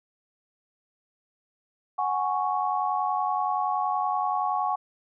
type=chord; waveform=sine; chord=F# suspended second; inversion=none; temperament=equal; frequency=740 / 830.6 / 1108.7 Hz; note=F#5 / G#5 / C#6; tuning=0 / 0 / 0 cents; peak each=-28 dBFS; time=1.98-4.76 s; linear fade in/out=10 ms; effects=none